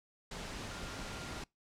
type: tone in noise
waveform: sine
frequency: 1396.9 Hz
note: F6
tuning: in tune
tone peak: -53 dBFS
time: 0.71-1.41 s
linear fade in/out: 5 ms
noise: pink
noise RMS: -43 dBFS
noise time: 0.31-1.44 s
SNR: -13 dB
effects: noise-tail reverb RT60 0.2 s tail -25 dB re dry + low-pass 7000 Hz 12 dB/octave